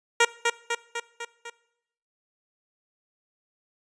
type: tone with echo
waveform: 10% pulse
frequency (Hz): 469.1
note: A#4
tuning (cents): +11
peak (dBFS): -8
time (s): 0.2-0.25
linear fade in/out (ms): 5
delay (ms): 250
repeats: 5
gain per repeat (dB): -4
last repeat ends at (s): 1.5
effects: noise-tail reverb RT60 0.8 s tail -21 dB re dry + resampled to 22050 Hz